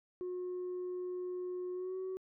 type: tone with pitch glide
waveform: sine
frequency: 362.1 to 375.3 Hz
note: F#4 to F#4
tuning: -37 to +25 cents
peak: -35 dBFS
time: 0.21-2.17 s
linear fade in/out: 0 ms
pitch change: +62 cents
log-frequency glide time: 1.73-1.97 s
effects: tanh soft clip ceiling -35 dBFS